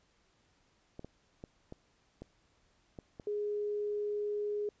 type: clicks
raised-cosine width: 2 ms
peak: -31 dBFS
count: 7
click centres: 0.994 / 1.046 / 1.439 / 1.724 / 2.22 / 2.988 / 3.198 s
type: tone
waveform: sine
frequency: 415.3 Hz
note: G#4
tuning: in tune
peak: -32 dBFS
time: 3.27-4.69 s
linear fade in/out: 2 ms
effects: pink hiss -71 dBFS RMS until 4.8 s + resampled to 16000 Hz